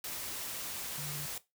sine tone in noise, 146.83 Hz, D3, in tune, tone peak -41 dBFS, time 0.98-1.26 s, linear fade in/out 2 ms, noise white, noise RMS -40 dBFS, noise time 0.04-1.38 s, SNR -4 dB, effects noise-tail reverb RT60 0.2 s tail -17 dB re dry

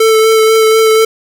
square tone with vibrato, 441.6 Hz, A4, 6 cents sharp, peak -6 dBFS, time 0-1.05 s, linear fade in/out 5 ms, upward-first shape sine, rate 4.1 Hz, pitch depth 15 cents each way, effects none

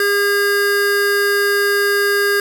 square tone pair together, 405 / 1620 Hz, G#4 / G#6, -43 / -43 cents, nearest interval 2 octaves, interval 2400 cents, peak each -17 dBFS, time 0-2.4 s, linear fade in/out 2 ms, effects none

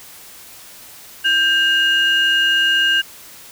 sine tone pair together, 1584 / 2849 Hz, G6 / F7, +18 / +34 cents, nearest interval minor seventh, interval 1016 cents, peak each -14 dBFS, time 1.24-3.02 s, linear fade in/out 20 ms, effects tanh soft clip ceiling -8 dBFS + white hiss -40 dBFS RMS until 3.51 s

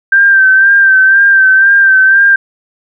sine tone with vibrato, 1568 Hz, G6, in tune, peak -3 dBFS, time 0.12-2.36 s, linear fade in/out 5 ms, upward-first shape sine, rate 2 Hz, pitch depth 39 cents each way, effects none

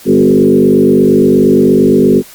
sine tone with frequency modulation, 311.1 Hz, D#4, in tune, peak -4 dBFS, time 0.05-2.23 s, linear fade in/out 50 ms, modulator 48.6 Hz, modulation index 2.6, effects white hiss -36 dBFS RMS until 2.34 s + Opus 48 kbps

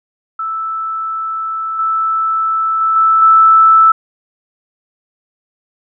sine tone with level steps, 1317 Hz, E6, 2 cents flat, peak -17 / -12 / -10 / -7 / -4 dBFS, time 0.39-3.92 s, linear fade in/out 5 ms, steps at 1.79 / 2.81 / 2.96 / 3.22 s, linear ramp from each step 2 ms, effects none

